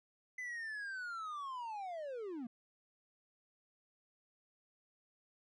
triangle linear sweep, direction down, 2031 to 221.8 Hz, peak -39 dBFS, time 0.38-2.47 s, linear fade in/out 5 ms, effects resampled to 22050 Hz

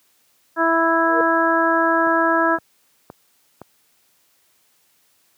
harmonic tone, 329.6 Hz, E4, in tune, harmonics 1 / 2 / 3 / 4 / 5, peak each -21 / -21 / -21 / -21 / -21 dBFS, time 0.56-2.59 s, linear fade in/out 50 ms
sine tone with exponential growth, 470.6 Hz, A#4, 16 cents sharp, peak -16 dBFS, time 1.01-1.21 s, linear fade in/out 1 ms, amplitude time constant 43 ms
click train, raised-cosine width 1 ms, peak -21 dBFS, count 4, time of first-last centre 2.07-3.616 s, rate 1.94 Hz
effects white hiss -61 dBFS RMS until 5.37 s + high-pass 100 Hz 12 dB/octave

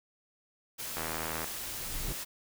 white noise, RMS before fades -39 dBFS, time 0.78-2.25 s, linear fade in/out 20 ms
click train, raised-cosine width 0.5 ms, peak -20 dBFS, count 39, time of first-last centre 0.97-1.443 s, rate 80.3 Hz
brown noise with exponential growth, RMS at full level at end -34 dBFS, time 1.21-2.13 s, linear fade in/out 1 ms, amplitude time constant 200 ms
effects none

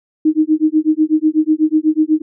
sine tone with tremolo, 311.1 Hz, D#4, in tune, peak -7 dBFS, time 0.25-2.22 s, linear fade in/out 5 ms, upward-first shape sine, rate 8.1 Hz, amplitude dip 100%, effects none

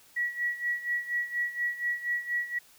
sine tone with tremolo, 1929 Hz, B6, 41 cents flat, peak -25 dBFS, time 0.16-2.59 s, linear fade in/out 10 ms, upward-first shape sine, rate 4.2 Hz, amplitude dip 80%, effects white hiss -58 dBFS RMS until 2.78 s

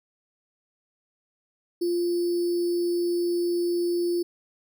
sine tone with sample-and-hold, 347.9 Hz, F4, 7 cents flat, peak -22 dBFS, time 1.81-4.23 s, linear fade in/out 10 ms, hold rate 4900 Hz, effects none

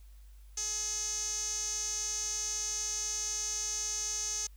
sawtooth tone with band-pass filter, 423.9 Hz, G#4, 35 cents sharp, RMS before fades -35 dBFS, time 0.57-4.47 s, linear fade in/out 5 ms, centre 6300 Hz, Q 9.9, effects added 50 Hz sine -50 dBFS peak until 4.56 s + white hiss -68 dBFS RMS until 4.56 s

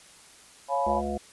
sine chord, C# dominant seventh, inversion none, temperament equal with one note detuned, 554.4 / 698.5 / 847.6 / 987.8 Hz, C#5 / E#5 / G#5 / B5, 0 / 0 / +35 / 0 cents, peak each -29 dBFS, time 0.68-1.02 s, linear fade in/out 50 ms
harmonic tone, 71.2 Hz, C#2, 47 cents sharp, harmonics 1 / 3 / 5 / 7 / 9 / 10, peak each -36 / -33 / -35 / -36 / -37 / -34 dBFS, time 0.86-1.18 s, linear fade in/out 10 ms
effects white hiss -52 dBFS RMS until 1.32 s + resampled to 24000 Hz

